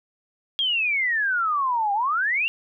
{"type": "exponential two-way sweep", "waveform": "sine", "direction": "down then up", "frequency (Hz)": [3300, 788, 2836], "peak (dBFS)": -20, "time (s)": [0.59, 2.48], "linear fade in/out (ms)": 0, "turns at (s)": 1.93, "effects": []}